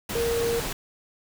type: tone in noise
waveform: sine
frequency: 466.2 Hz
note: A#4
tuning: in tune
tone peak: -23 dBFS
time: 0.15-0.6 s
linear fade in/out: 5 ms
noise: pink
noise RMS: -31 dBFS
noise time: 0.09-0.73 s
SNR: +5 dB
effects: none